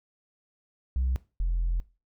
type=tone pair in turn; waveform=sine; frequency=63.8 / 42.58 Hz; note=C2 / F1; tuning=-43 / -43 cents; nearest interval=perfect fifth; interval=700 cents; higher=first; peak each=-22 dBFS; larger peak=neither; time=0.96-1.16 / 1.4-1.8 s; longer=second; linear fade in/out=0 ms; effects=noise-tail reverb RT60 0.3 s tail -20 dB re dry + tanh soft clip ceiling -21 dBFS